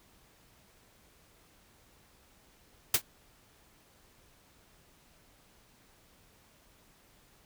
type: noise with exponential decay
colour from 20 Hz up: white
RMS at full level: -18 dBFS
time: 2.94-3.02 s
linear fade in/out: 5 ms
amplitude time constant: 17 ms
effects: pink hiss -63 dBFS RMS until 7.45 s